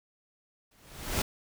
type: noise with exponential growth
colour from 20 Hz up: pink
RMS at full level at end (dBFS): -26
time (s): 0.71-1.22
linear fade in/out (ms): 5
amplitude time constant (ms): 110
effects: none